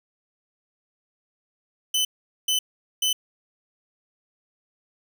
sawtooth tone bursts, 3027 Hz, F#7, 39 cents sharp, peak -17 dBFS, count 3, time 1.94-3.13 s, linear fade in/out 5 ms, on 110 ms, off 430 ms, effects none

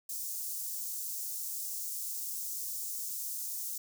white high-pass noise, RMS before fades -38 dBFS, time 0.09-3.78 s, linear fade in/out 5 ms, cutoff 5900 Hz, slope 24 dB/octave, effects none

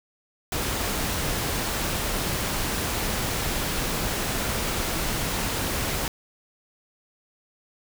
pink noise, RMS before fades -27 dBFS, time 0.52-6.08 s, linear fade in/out 2 ms, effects none

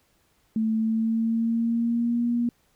sine tone with pitch glide, 220.8 to 238 Hz, A3 to A#3, +6 to +36 cents, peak -21 dBFS, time 0.56-2.49 s, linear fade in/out 2 ms, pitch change +130 cents, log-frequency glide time 0.75-2.25 s, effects pink hiss -66 dBFS RMS until 2.75 s

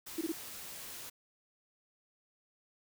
white noise, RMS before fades -46 dBFS, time 0.06-1.1 s, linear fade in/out 10 ms
sine tone bursts, 325.5 Hz, E4, 22 cents flat, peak -31 dBFS, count 3, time 0.18-0.32 s, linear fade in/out 5 ms, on 32 ms, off 22 ms
effects none

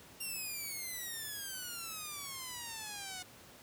5% pulse exponential sweep, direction down, 2794 to 725 Hz, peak -30 dBFS, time 0.2-3.23 s, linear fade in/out 10 ms, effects pink hiss -56 dBFS RMS until 3.62 s + high-pass 80 Hz 12 dB/octave

